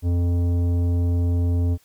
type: tone with tanh clipping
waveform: sine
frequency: 87 Hz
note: F2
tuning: 6 cents flat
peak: -19 dBFS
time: 0.02-1.78 s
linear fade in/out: 50 ms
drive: 12 dB
effects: white hiss -59 dBFS RMS until 1.84 s + MP3 96 kbps